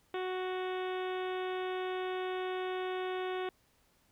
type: harmonic tone with a mistuned harmonic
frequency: 370 Hz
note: F#4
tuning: in tune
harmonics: 1 / 2 / 3 / 4 / 5 / 6 / 7 / 8 / 9 / 10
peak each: -35 / -41 / -45 / -47 / -49 / -51 / -52 / -53 / -54 / -55 dBFS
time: 0.14-3.49 s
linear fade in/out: 2 ms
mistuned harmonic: 10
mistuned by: -27 cents
effects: pink hiss -70 dBFS RMS until 4.11 s